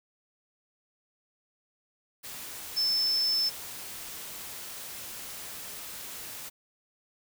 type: tone in noise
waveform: sine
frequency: 5274 Hz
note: E8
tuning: in tune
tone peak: -24 dBFS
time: 2.76-3.5 s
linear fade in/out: 20 ms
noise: white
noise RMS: -41 dBFS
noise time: 2.23-6.5 s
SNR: +14 dB
effects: none